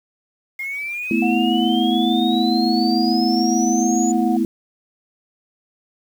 sine exponential sweep, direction up, 2129 to 6980 Hz, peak -24 dBFS, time 0.59-4.12 s, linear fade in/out 5 ms
sine chord, A suspended second, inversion none, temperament equal, 220 / 246.9 / 329.6 Hz, A3 / B3 / E4, 0 / 0 / 0 cents, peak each -20 dBFS, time 1.11-4.45 s, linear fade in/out 2 ms
sine tone, 728 Hz, F#5, 28 cents flat, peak -23 dBFS, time 1.22-4.37 s, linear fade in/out 5 ms
effects 7-bit

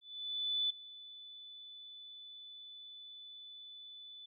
sine tone with ADSR envelope, 3488 Hz, A7, 16 cents flat, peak -30 dBFS, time 0.01-4.26 s, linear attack 690 ms, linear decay 8 ms, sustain -19 dB, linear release 6 ms, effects none

